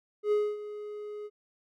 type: tone with ADSR envelope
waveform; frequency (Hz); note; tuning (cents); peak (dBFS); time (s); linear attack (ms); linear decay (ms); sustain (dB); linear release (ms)
triangle; 418.5; G#4; +13; -20; 0.23-1.3; 87; 250; -15; 44
effects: none